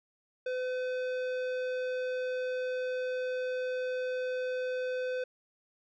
triangle tone with tanh clipping, 507 Hz, B4, 45 cents sharp, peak -33 dBFS, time 0.46-5.24 s, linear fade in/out 5 ms, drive 18 dB, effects none

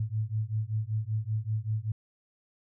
sine beating tone pair, 106.3 / 111.5 Hz, G#2 / A2, +41 / +23 cents, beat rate 5.2 Hz, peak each -31 dBFS, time 0-1.92 s, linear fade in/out 5 ms, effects none

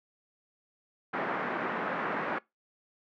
white band-pass noise, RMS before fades -33 dBFS, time 1.13-2.39 s, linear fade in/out 10 ms, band 170 to 1700 Hz, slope 24 dB/octave, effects noise-tail reverb RT60 0.2 s tail -23 dB re dry

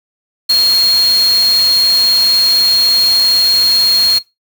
sine tone in noise, 4264 Hz, C8, 32 cents sharp, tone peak -7 dBFS, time 0.49-4.19 s, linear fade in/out 10 ms, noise white, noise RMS -22 dBFS, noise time 0.49-4.19 s, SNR +12 dB, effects noise-tail reverb RT60 0.2 s tail -20 dB re dry

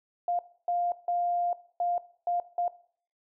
sine tone bursts at uneven times, 701 Hz, F5, 6 cents sharp, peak -25 dBFS, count 6, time 0.28-0.39 / 0.68-0.92 / 1.08-1.53 / 1.8-1.98 / 2.27-2.4 / 2.58-2.68 s, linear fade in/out 2 ms, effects noise-tail reverb RT60 0.5 s tail -17 dB re dry

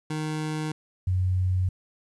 25% pulse / sine tone pair in turn, 154.8 / 92.23 Hz, D#3 / F#2, -9 / -5 cents, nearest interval major sixth, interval 896 cents, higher first, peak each -24 / -21 dBFS, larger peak second, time 0.1-0.72 / 1.07-1.69 s, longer neither, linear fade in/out 5 ms, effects resampled to 24000 Hz + 10-bit

